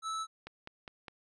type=tone; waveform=square; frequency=1309 Hz; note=E6; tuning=13 cents flat; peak=-35 dBFS; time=0.02-0.27 s; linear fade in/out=50 ms
type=click train; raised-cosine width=0.3 ms; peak=-28 dBFS; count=4; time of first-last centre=0.47-1.082 s; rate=4.9 Hz
effects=resampled to 22050 Hz